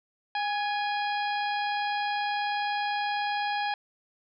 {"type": "harmonic tone with a mistuned harmonic", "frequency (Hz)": 821, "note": "G#5", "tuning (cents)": -20, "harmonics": [1, 2, 3, 4, 5, 6], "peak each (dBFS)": [-28, -34, -38, -40, -42, -44], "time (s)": [0.35, 3.74], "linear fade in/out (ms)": 2, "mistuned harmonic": 2, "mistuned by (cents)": 42, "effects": []}